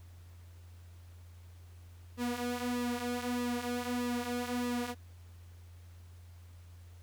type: tone with flanger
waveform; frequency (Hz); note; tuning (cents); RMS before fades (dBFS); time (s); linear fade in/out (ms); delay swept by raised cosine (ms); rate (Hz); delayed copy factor
sawtooth; 243.7; B3; -23; -35; 2.17-4.95; 50; 1.3 to 5.2; 1.6; -0.65
effects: added 87 Hz sine -50 dBFS peak until 7.02 s + pink hiss -65 dBFS RMS until 7.02 s